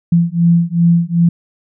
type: beating tone pair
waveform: sine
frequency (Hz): 168.8 / 171.4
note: E3 / F3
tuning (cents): +41 / -32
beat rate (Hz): 2.6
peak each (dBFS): -12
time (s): 0.12-1.29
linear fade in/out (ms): 5
effects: none